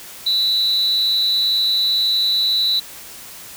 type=tone with amplitude modulation; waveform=triangle; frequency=3951 Hz; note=B7; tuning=in tune; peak=-9 dBFS; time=0.26-2.8 s; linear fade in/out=10 ms; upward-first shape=sine; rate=251 Hz; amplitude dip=70%; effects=tanh soft clip ceiling -9 dBFS + white hiss -37 dBFS RMS until 3.56 s